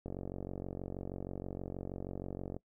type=click train; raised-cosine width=2 ms; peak=-27 dBFS; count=117; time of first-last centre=0.06-2.565 s; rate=46.3 Hz; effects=noise-tail reverb RT60 0.1 s tail -22 dB re dry